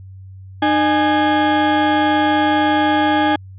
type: tone pair together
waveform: 35% pulse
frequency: 304 / 830.6 Hz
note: D#4 / G#5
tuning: -40 / 0 cents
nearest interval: octave + perfect fourth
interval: 1740 cents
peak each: -14 dBFS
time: 0.62-3.36 s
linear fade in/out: 5 ms
effects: added 95 Hz sine -34 dBFS peak until 3.58 s + resampled to 8000 Hz